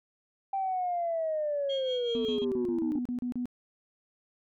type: linear sweep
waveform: sine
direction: down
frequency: 786 to 291.5 Hz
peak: -27 dBFS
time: 0.53-2.99 s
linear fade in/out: 5 ms
type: tone with tremolo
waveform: sine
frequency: 3254 Hz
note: G#7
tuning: 36 cents flat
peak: -33 dBFS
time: 1.69-2.45 s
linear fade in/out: 10 ms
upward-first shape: sine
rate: 5.3 Hz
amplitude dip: 55%
type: tone bursts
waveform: sine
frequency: 246 Hz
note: B3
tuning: 7 cents flat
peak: -29 dBFS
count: 10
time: 2.15-3.456 s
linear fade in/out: 0 ms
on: 100 ms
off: 34 ms
effects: tanh soft clip ceiling -22 dBFS